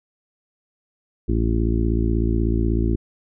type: harmonic tone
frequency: 56.3 Hz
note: A1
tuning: 40 cents sharp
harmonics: 1 / 2 / 3 / 4 / 5 / 6 / 7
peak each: -20 / -24 / -33 / -26 / -29 / -26 / -32 dBFS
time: 1.28-2.96 s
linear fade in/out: 10 ms
effects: none